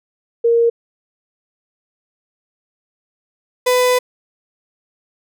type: tone pair in turn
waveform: sine / 35% pulse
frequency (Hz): 466.2 / 499.8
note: A#4 / B4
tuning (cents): 0 / +21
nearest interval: minor second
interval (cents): 121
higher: second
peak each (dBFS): -10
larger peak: neither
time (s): 0.44-0.7 / 3.66-3.99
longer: second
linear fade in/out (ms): 10
effects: none